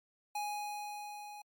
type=tone with level ramp; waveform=square; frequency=830.6 Hz; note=G#5; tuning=in tune; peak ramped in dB=-35 to -47 dBFS; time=0.35-1.42 s; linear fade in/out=5 ms; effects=MP3 96 kbps